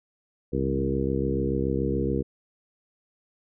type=harmonic tone with a mistuned harmonic; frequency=67 Hz; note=C2; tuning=42 cents sharp; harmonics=1 / 2 / 3 / 4 / 5 / 6 / 7; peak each=-31 / -31 / -31 / -31 / -31 / -31 / -31 dBFS; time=0.52-2.23 s; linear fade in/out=20 ms; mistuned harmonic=2; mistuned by=+22 cents; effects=none